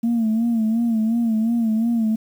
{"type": "tone with vibrato", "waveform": "sine", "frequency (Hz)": 226.8, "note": "A#3", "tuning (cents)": -47, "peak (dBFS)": -15, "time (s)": [0.03, 2.16], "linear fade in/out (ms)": 10, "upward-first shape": "sine", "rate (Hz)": 2.8, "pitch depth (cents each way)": 71, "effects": ["tanh soft clip ceiling -14 dBFS", "8-bit"]}